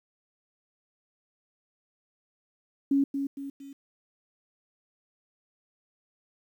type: tone with echo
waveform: sine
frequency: 277.2 Hz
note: C#4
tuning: in tune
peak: -20 dBFS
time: 2.91-3.04 s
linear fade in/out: 5 ms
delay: 230 ms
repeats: 3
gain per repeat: -7 dB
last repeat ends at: 3.73 s
effects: 10-bit